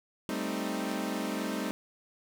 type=chord; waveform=sawtooth; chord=A half-diminished seventh; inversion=third; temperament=equal; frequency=196 / 220 / 261.6 / 311.1 Hz; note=G3 / A3 / C4 / Eb4; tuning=0 / 0 / 0 / 0 cents; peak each=-33 dBFS; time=0.29-1.71 s; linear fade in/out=0 ms; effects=none